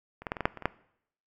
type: clicks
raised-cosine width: 0.5 ms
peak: -28 / -18 / -14 / -22 / -15 / -7 / -25 / -25 / -9 dBFS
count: 9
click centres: 0.22 / 0.268 / 0.319 / 0.368 / 0.407 / 0.455 / 0.573 / 0.623 / 0.656 s
effects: noise-tail reverb RT60 0.7 s tail -21 dB re dry